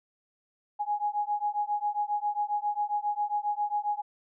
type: beating tone pair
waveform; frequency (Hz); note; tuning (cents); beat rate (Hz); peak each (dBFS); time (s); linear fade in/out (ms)
sine; 827 / 834.4; G#5 / G#5; -8 / +8; 7.4; -30; 0.79-4.02; 20
effects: none